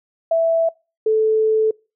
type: tone pair in turn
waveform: sine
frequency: 659.3 / 437.2 Hz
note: E5 / A4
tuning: 0 / -11 cents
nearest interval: perfect fifth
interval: 711 cents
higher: first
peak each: -13 dBFS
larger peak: neither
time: 0.31-0.69 / 1.06-1.71 s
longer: second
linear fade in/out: 5 ms
effects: noise-tail reverb RT60 0.3 s tail -25 dB re dry